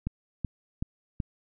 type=click train; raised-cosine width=5 ms; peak=-17 dBFS; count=4; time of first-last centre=0.07-1.202 s; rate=2.65 Hz; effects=none